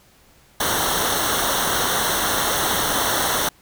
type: noise with comb filter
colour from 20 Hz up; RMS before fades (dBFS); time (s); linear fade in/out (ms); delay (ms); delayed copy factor
pink; -21; 0.6-3.49; 5; 0.41; -0.8
effects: pink hiss -54 dBFS RMS until 3.61 s